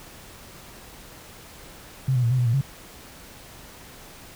sine tone with pitch steps, 131.9 / 124.4 / 116.8 / 128.4 / 122.5 / 115.8 / 137.4 Hz, C3 / B2 / A#2 / C3 / B2 / A#2 / C#3, +14 / +13 / +4 / -32 / -14 / -11 / -15 cents, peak -18 dBFS, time 2.08-2.612 s, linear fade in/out 5 ms, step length 76 ms, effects pink hiss -45 dBFS RMS until 4.35 s

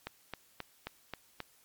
click train, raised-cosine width 0.3 ms, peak -22 dBFS, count 6, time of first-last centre 0.07-1.403 s, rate 3.75 Hz, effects white hiss -65 dBFS RMS until 1.64 s + MP3 96 kbps

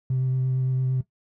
triangle tone with vibrato, 129.7 Hz, C3, 15 cents flat, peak -17 dBFS, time 0.1-1.01 s, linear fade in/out 5 ms, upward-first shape triangle, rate 8.8 Hz, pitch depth 16 cents each way, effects noise-tail reverb RT60 0.1 s tail -17 dB re dry + tanh soft clip ceiling -19 dBFS

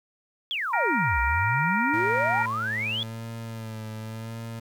sine exponential two-way sweep, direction down then up, 3486 to 59.3 to 3486 Hz, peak -26 dBFS, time 0.51-3.03 s, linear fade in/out 0 ms, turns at 1.2 s
harmonic tone, 470 Hz, A#4, 14 cents sharp, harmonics 2 / 3 / 4 / 5, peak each -26 / -27 / -29 / -31 dBFS, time 0.73-2.46 s, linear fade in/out 5 ms
30% pulse tone with vibrato, 111.9 Hz, A2, 30 cents sharp, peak -31 dBFS, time 1.93-4.6 s, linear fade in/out 10 ms, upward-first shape sine, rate 0.89 Hz, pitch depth 42 cents each way
effects 9-bit

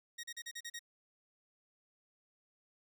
15% pulse tone bursts, 1879 Hz, A#6, 13 cents sharp, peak -36 dBFS, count 7, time 0.18-0.793 s, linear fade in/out 10 ms, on 55 ms, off 38 ms, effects none

